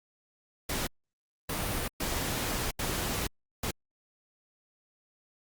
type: noise bursts at uneven times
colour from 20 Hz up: pink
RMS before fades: -32 dBFS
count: 5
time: 0.69-0.87 / 1.49-1.88 / 2-2.71 / 2.79-3.27 / 3.63-3.71 s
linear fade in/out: 5 ms
effects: Opus 48 kbps